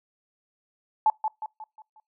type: tone with echo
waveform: sine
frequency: 868 Hz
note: A5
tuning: 24 cents flat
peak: -16 dBFS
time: 1.06-1.1 s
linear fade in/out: 2 ms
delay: 180 ms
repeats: 5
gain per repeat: -7 dB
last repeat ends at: 2 s
effects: noise-tail reverb RT60 0.2 s tail -25 dB re dry